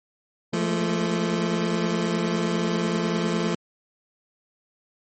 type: tone cluster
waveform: 25% pulse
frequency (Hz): 172.9 / 212.4 / 222.3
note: F3 / G#3 / A3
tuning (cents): -17 / +39 / +18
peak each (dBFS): -21 / -28 / -23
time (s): 0.53-3.55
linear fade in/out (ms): 5
effects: MP3 32 kbps